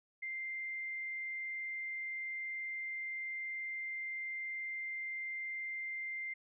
sine tone, 2093 Hz, C7, in tune, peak -38 dBFS, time 0.22-6.34 s, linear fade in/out 10 ms, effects none

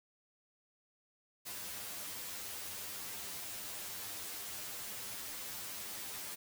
white noise with comb filter, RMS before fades -44 dBFS, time 1.45-6.36 s, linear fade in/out 20 ms, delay 10 ms, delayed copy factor +0.75, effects none

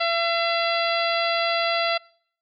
harmonic tone, 676 Hz, E5, 43 cents sharp, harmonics 1 / 2 / 3 / 4 / 5 / 6 / 7, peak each -24 / -27 / -29 / -30 / -31 / -32 / -32 dBFS, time 0-1.98 s, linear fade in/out 10 ms, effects noise-tail reverb RT60 0.6 s tail -25 dB re dry

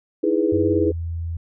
sine chord, E major seventh, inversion third, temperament equal, 311.1 / 329.6 / 415.3 / 493.9 Hz, D#4 / E4 / G#4 / B4, 0 / 0 / 0 / 0 cents, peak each -23 / -21 / -21 / -24 dBFS, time 0.23-0.92 s, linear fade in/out 10 ms
sine tone with pitch glide, 94.3 to 83.53 Hz, F#2 to E2, +33 to +23 cents, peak -24 dBFS, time 0.52-1.37 s, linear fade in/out 5 ms, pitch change -210 cents, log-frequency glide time 0.71-0.91 s
effects none

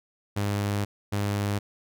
sawtooth tone pair in turn, 101.8 / 101.8 Hz, G#2 / G#2, -34 / -34 cents, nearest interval unison, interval 0 cents, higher neither, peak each -21 dBFS, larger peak neither, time 0.36-0.85 / 1.12-1.59 s, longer first, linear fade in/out 10 ms, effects none

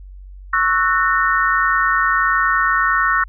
sine chord, F# dominant seventh, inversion second, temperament equal with one note detuned, 1108.7 / 1318.5 / 1480 / 1829.4 Hz, C#6 / E6 / F#6 / A#6, 0 / 0 / 0 / -33 cents, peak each -19 dBFS, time 0.53-3.24 s, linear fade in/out 5 ms, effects added 47 Hz sine -34 dBFS peak until 3.28 s

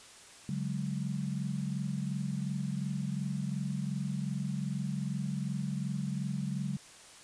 sine chord, C# suspended fourth, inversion none, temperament equal with one note detuned, 142.08 / 185 / 207.7 Hz, C#3 / F#3 / G#3, +43 / 0 / 0 cents, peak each -35 / -36 / -38 dBFS, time 0.49-6.77 s, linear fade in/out 2 ms, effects white hiss -53 dBFS RMS until 7.23 s + resampled to 22050 Hz

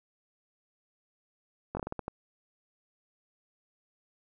slowing click train, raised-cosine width 1 ms, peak -20 dBFS, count 8, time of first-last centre 1.75-2.081 s, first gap 20 ms, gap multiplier 1.28, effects none

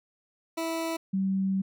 20% pulse / sine tone pair in turn, 327.9 / 192.29 Hz, E4 / G3, -9 / -33 cents, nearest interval major sixth, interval 924 cents, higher first, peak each -24 dBFS, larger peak neither, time 0.57-0.97 / 1.13-1.62 s, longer second, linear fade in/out 10 ms, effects none

